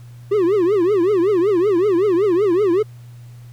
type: tone with vibrato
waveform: triangle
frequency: 378.7 Hz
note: F#4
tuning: 40 cents sharp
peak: -11 dBFS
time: 0.31-2.83 s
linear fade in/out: 10 ms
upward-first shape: triangle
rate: 5.3 Hz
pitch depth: 260 cents each way
effects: added 120 Hz sine -36 dBFS peak until 3.52 s + pink hiss -54 dBFS RMS until 3.52 s